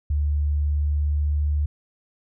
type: tone with pitch glide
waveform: sine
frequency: 73.42 to 73.89 Hz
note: D2 to D2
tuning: 0 to +11 cents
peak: -19 dBFS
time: 0.1-1.66 s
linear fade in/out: 5 ms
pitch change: +11 cents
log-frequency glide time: 0.47-1.49 s
effects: none